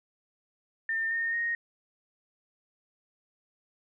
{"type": "tone with pitch steps", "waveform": "sine", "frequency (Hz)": [1805, 1834.4, 1864.3], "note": ["A6", "A#6", "A#6"], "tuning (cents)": [44, -28, 0], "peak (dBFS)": -27, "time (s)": [0.89, 1.55], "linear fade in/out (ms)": 2, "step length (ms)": 220, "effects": []}